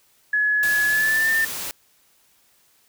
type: tone with pitch glide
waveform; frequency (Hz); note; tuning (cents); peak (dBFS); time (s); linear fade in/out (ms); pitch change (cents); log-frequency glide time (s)
sine; 1696 to 1793.7; G#6 to A6; +36 to +33; -17; 0.33-1.45; 5; +97; 0.86-1.3
type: noise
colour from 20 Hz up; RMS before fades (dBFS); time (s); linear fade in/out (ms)
white; -30; 0.63-1.71; 0
effects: white hiss -60 dBFS RMS until 2.88 s